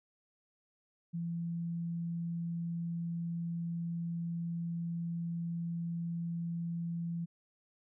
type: tone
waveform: sine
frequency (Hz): 169.1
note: E3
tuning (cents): +44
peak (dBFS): -34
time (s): 1.13-7.26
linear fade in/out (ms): 20
effects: none